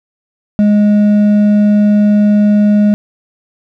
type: tone with hard clipping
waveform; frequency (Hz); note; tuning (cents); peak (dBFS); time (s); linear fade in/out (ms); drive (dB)
triangle; 207.7; G#3; 0; -7; 0.59-2.94; 0; 8
effects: none